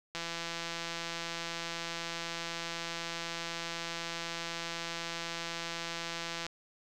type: click train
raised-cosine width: 0.2 ms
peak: -20 dBFS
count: 1062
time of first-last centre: 0.15-6.465 s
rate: 168 Hz
effects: none